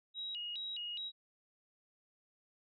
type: tone with vibrato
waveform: sine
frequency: 3322 Hz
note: G#7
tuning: in tune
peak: -39 dBFS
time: 0.14-1.12 s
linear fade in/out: 50 ms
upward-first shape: square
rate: 2.4 Hz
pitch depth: 250 cents each way
effects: none